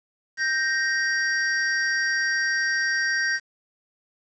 square tone pair together, 1568 / 1868.3 Hz, G6 / A#6, 0 / +3 cents, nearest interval minor third, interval 303 cents, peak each -25 dBFS, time 0.37-3.4 s, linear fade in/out 50 ms, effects resampled to 16000 Hz + 8-bit

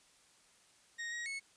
40% pulse tone with pitch steps, 1866 / 1893 / 2198 Hz, A#6 / A#6 / C#7, +1 / +26 / -15 cents, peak -38 dBFS, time 0.98-1.4 s, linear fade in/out 20 ms, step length 140 ms, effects white hiss -66 dBFS RMS until 1.56 s + resampled to 22050 Hz

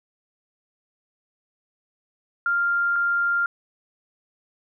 sine tone pair in turn, 1396 / 1396 Hz, F6 / F6, -1 / -1 cents, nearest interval unison, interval 0 cents, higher neither, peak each -19 dBFS, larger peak neither, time 2.46-2.96 / 2.96-3.46 s, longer neither, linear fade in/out 2 ms, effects none

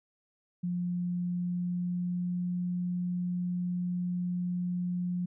sine tone with pitch glide, 176.9 to 178.13 Hz, F3 to F3, +23 to +35 cents, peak -29 dBFS, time 0.63-5.26 s, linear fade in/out 10 ms, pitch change +12 cents, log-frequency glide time 1.22-2.6 s, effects none

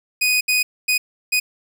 sawtooth tone bursts at uneven times, 2489 Hz, D#7, in tune, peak -12 dBFS, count 4, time 0.21-0.41 / 0.48-0.63 / 0.88-0.98 / 1.32-1.4 s, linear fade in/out 10 ms, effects none

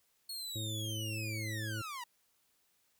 sawtooth linear sweep, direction down, 4353 to 930 Hz, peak -37 dBFS, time 0.29-2.04 s, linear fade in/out 5 ms
harmonic tone, 109 Hz, A2, 16 cents flat, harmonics 1 / 2 / 3 / 4 / 5, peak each -38 / -51 / -46 / -59 / -53 dBFS, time 0.55-1.82 s, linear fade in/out 10 ms
effects white hiss -74 dBFS RMS until 2.99 s

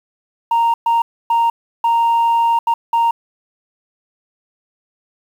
sine tone bursts at uneven times, 928 Hz, A#5, 8 cents flat, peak -9 dBFS, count 6, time 0.51-0.74 / 0.86-1.02 / 1.3-1.5 / 1.84-2.59 / 2.67-2.74 / 2.93-3.11 s, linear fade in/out 5 ms, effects tanh soft clip ceiling -10 dBFS + 7-bit

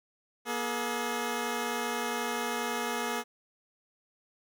10% pulse tone pair together, 238.8 / 425.5 Hz, A#3 / G#4, +42 / +42 cents, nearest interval minor seventh, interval 1000 cents, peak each -25 dBFS, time 0.45-3.24 s, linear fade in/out 50 ms, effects none

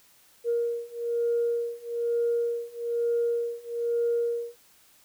sine beating tone pair, 470.1 / 471.2 Hz, A#4 / A#4, +15 / +19 cents, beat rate 1.1 Hz, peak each -28 / -27 dBFS, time 0.44-4.56 s, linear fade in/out 50 ms, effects tanh soft clip ceiling -17 dBFS + white hiss -59 dBFS RMS until 5.04 s

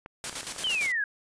clicks, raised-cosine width 0.5 ms, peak -26 dBFS, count 9, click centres 0.061 / 0.241 / 0.296 / 0.328 / 0.372 / 0.431 / 0.563 / 0.636 / 0.67 s
white noise with tremolo, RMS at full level -33 dBFS, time 0.24-0.92 s, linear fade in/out 2 ms, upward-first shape square, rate 8.8 Hz, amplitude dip 60%
sine exponential sweep, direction down, 3181 to 1600 Hz, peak -25 dBFS, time 0.64-1.04 s, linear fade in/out 2 ms
effects resampled to 22050 Hz

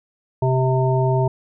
harmonic tone, 130 Hz, C3, 11 cents flat, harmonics 1 / 3 / 5 / 7, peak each -17 / -22 / -24 / -25 dBFS, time 0.42-1.28 s, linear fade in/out 5 ms, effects none

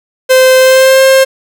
45% pulse tone with pitch glide, 518 to 531.3 Hz, C5 to C5, -17 to +26 cents, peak -3 dBFS, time 0.29-1.25 s, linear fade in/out 20 ms, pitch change +43 cents, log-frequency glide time 0.58-1.02 s, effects none

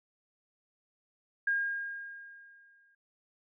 sine tone with exponential decay, 1619 Hz, G#6, 45 cents flat, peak -25 dBFS, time 1.47-2.95 s, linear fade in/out 5 ms, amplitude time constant 320 ms, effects none

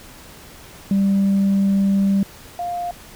sine tone pair in turn, 196.6 / 702.4 Hz, G3 / F5, +5 / +10 cents, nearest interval octave + minor seventh, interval 2205 cents, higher second, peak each -12 / -22 dBFS, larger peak first, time 0.91-2.23 / 2.59-2.91 s, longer first, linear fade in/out 2 ms, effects tanh soft clip ceiling -12 dBFS + pink hiss -42 dBFS RMS until 3.15 s

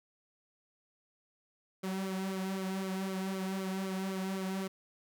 sawtooth tone with flanger, 190.5 Hz, G3, 49 cents flat, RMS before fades -36 dBFS, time 1.83-4.68 s, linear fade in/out 10 ms, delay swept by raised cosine 1.1 to 3.6 ms, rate 3.9 Hz, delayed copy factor -0.7, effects none

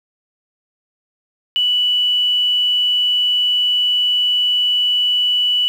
sine tone, 2960 Hz, F#7, in tune, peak -13 dBFS, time 1.56-5.68 s, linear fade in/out 0 ms, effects 7-bit

